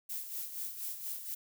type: noise with tremolo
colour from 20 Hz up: violet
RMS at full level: -38 dBFS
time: 0.09-1.35 s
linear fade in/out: 10 ms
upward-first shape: sine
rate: 4.2 Hz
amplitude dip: 60%
effects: none